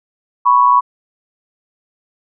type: tone pair together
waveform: sine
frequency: 987.7 / 1108.7 Hz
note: B5 / C#6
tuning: 0 / 0 cents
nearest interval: major second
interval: 200 cents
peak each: -10 dBFS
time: 0.45-0.81 s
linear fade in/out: 20 ms
effects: none